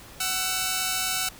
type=tone pair together; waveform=5% pulse; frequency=748 / 1332.8 Hz; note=F#5 / E6; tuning=+19 / +19 cents; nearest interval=minor seventh; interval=1000 cents; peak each=-16 dBFS; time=0.2-1.29 s; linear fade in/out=5 ms; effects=pink hiss -46 dBFS RMS until 1.39 s